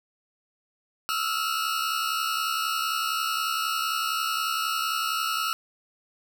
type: tone cluster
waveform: 40% pulse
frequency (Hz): 1252 / 1316 / 1387 / 2879 / 4374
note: D#6 / E6 / F6 / F#7 / C#8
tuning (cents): +10 / -3 / -12 / -48 / -24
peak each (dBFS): -36 / -27 / -32 / -33 / -35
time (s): 1.09-5.53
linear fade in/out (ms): 0
effects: none